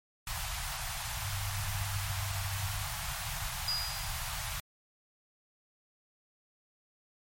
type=band-stop noise; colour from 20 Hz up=pink; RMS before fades=-37 dBFS; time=0.27-4.6 s; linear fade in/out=2 ms; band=150 to 690 Hz; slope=48 dB/octave
type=tone with pitch glide; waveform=sine; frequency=98 to 97.27 Hz; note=G2 to G2; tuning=0 to -13 cents; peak=-35 dBFS; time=1.22-2.87 s; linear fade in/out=50 ms; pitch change=-13 cents; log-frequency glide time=1.59-2.63 s
type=tone with exponential decay; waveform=sine; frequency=4900 Hz; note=D#8; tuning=27 cents flat; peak=-28 dBFS; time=3.68-4.42 s; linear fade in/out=2 ms; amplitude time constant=160 ms
effects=MP3 64 kbps